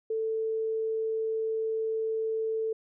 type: tone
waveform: sine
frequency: 443.3 Hz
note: A4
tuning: 13 cents sharp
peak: -27 dBFS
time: 0.1-2.73 s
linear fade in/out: 5 ms
effects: none